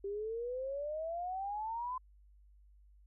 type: exponential sweep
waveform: sine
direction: up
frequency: 392 to 1032 Hz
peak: -36 dBFS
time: 0.04-1.98 s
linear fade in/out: 5 ms
effects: added 50 Hz sine -59 dBFS peak until 3.06 s